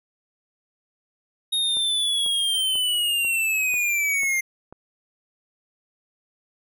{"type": "linear sweep", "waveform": "square", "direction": "down", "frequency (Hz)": [3740, 2097], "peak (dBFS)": -21, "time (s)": [1.52, 4.41], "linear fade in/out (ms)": 10}
{"type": "click train", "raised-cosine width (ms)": 1, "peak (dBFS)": -27, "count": 7, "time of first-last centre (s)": [1.77, 4.726], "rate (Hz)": 2.03}
{"effects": []}